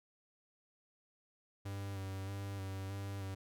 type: tone with vibrato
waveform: 45% pulse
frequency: 97.7 Hz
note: G2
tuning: 5 cents flat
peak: -40 dBFS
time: 1.65-3.35 s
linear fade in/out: 10 ms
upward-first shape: square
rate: 1.6 Hz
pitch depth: 23 cents each way
effects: none